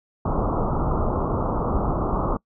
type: low-pass noise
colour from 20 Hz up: pink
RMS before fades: -23 dBFS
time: 0.25-2.37 s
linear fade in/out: 5 ms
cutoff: 1300 Hz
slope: 96 dB/octave
effects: noise-tail reverb RT60 0.1 s tail -25 dB re dry